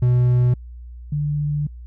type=tone pair in turn; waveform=triangle / sine; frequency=123.47 / 147.51 Hz; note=B2 / D3; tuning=0 / +8 cents; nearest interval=minor third; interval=308 cents; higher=second; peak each=-11 / -19 dBFS; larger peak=first; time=0.02-0.54 / 1.12-1.67 s; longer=second; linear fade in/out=5 ms; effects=added 60 Hz sine -34 dBFS peak until 1.86 s